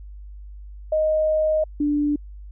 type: tone pair in turn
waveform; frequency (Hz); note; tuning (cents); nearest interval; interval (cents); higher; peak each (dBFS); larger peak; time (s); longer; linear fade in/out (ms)
sine; 622.3 / 293.2; D#5 / D4; 0 / -3; octave + minor second; 1303; first; -17 / -18; first; 0.92-1.64 / 1.8-2.16; first; 5
effects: added 50 Hz sine -36 dBFS peak until 2.51 s